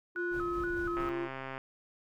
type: tone with pitch glide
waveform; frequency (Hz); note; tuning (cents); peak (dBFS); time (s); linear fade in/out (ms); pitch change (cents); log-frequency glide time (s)
triangle; 350 to 344.8; F4 to F4; +4 to -22; -31; 0.15-1.29; 50; -26; 0.25-1.02
type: tone with vibrato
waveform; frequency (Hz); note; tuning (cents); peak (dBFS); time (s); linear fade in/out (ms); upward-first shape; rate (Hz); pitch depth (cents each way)
sine; 1371; F6; -32; -35; 0.16-1.09; 0; square; 2.1; 120
type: noise with tremolo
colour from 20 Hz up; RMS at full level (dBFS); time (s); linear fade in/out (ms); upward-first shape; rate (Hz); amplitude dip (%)
brown; -43; 0.3-1.12; 50; square; 4.3; 35
type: click train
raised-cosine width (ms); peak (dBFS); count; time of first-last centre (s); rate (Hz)
0.5; -25; 82; 0.97-1.579; 133
effects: none